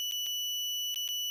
35% pulse tone with dropouts, 2960 Hz, F#7, in tune, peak -30 dBFS, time 0-1.3 s, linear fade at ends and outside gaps 0 ms, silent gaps 0.112-0.121 / 0.262-0.266 / 0.944-0.959 / 1.078-1.088 s, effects none

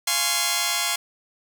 5% pulse chord, Db major seventh, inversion first, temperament just, 693 / 831.5 / 1039.4 / 1108.7 Hz, F5 / Ab5 / C6 / Db6, -14 / +2 / -12 / 0 cents, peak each -16 dBFS, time 0.07-0.96 s, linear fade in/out 5 ms, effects none

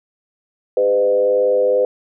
sine tone with frequency modulation, 507 Hz, B4, 45 cents sharp, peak -12 dBFS, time 0.77-1.85 s, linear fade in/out 2 ms, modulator 102 Hz, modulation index 0.74, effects none

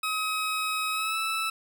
20% pulse tone with pitch glide, 1271 to 1313.5 Hz, D#6 to E6, +36 to -7 cents, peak -22 dBFS, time 0.03-1.5 s, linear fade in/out 5 ms, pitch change +57 cents, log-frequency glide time 0.91-1.18 s, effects none

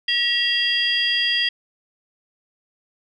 sine tone cluster, 1923 / 2750 / 3271 / 4800 Hz, B6 / F7 / G#7 / D8, -47 / -27 / -27 / +37 cents, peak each -23 / -26 / -20 / -26 dBFS, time 0.08-1.49 s, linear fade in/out 5 ms, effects tanh soft clip ceiling -7 dBFS

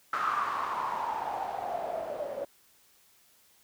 blue noise with low-pass filter sweep, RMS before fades -33 dBFS, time 0.13-2.45 s, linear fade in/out 5 ms, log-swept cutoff 1300 to 550 Hz, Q 9, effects white hiss -63 dBFS RMS until 3.63 s

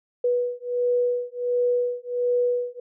sine beating tone pair, 488.5 / 489.9 Hz, B4 / B4, -19 / -14 cents, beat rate 1.4 Hz, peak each -24 / -24 dBFS, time 0.24-2.8 s, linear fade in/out 5 ms, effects none

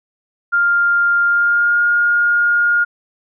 sine tone with pitch glide, 1400 to 1422 Hz, F6 to F6, +4 to +31 cents, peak -11 dBFS, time 0.52-2.85 s, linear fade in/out 20 ms, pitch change +27 cents, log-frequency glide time 1.26-1.81 s, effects none

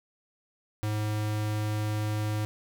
square tone, 106.4 Hz, G#2, 42 cents sharp, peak -28 dBFS, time 0.83-2.45 s, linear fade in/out 0 ms, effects none

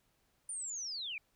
sine linear sweep, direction down, 9310 to 2281 Hz, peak -38 dBFS, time 0.49-1.18 s, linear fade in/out 2 ms, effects pink hiss -75 dBFS RMS until 1.35 s

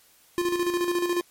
square tone with tremolo, 350.3 Hz, F4, 5 cents sharp, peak -22 dBFS, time 0.38-1.21 s, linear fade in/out 0 ms, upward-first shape square, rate 14 Hz, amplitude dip 50%, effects white hiss -58 dBFS RMS until 1.3 s + MP3 64 kbps

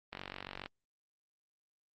click train, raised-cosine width 0.3 ms, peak -25 dBFS, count 26, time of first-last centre 0.13-0.66 s, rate 47.2 Hz, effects Opus 24 kbps

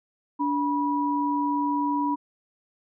sine tone pair together, 289.6 / 974.1 Hz, D4 / B5, -24 / -24 cents, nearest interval octave + major sixth, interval 2100 cents, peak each -25 dBFS, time 0.39-2.16 s, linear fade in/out 20 ms, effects none

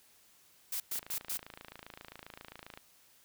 blue noise bursts, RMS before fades -36 dBFS, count 4, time 0.72-1.374 s, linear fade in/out 5 ms, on 81 ms, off 110 ms
click train, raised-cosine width 0.3 ms, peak -30 dBFS, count 52, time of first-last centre 0.92-2.775 s, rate 27.5 Hz
effects white hiss -64 dBFS RMS until 3.24 s

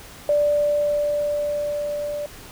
sine tone with level ramp, 587 Hz, D5, 1 cent flat, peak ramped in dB -15 to -25 dBFS, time 0.29-2.26 s, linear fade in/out 2 ms, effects pink hiss -42 dBFS RMS until 2.51 s

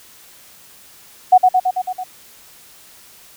sine tone with echo, 739 Hz, F#5, 2 cents flat, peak -4 dBFS, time 1.32-1.38 s, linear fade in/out 10 ms, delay 110 ms, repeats 6, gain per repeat -3 dB, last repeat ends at 2.04 s, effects white hiss -45 dBFS RMS until 3.36 s

